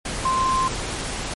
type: tone in noise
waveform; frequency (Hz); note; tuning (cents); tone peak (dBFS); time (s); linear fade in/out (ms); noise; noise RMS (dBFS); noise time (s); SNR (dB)
sine; 1046.5; C6; 0; -18; 0.25-0.68; 5; pink; -28; 0.05-1.34; +7
effects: MP3 48 kbps